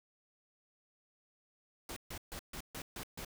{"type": "noise bursts", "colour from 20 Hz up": "pink", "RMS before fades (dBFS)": -44, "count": 7, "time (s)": [1.89, 3.248], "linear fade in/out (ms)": 2, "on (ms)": 74, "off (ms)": 140, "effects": []}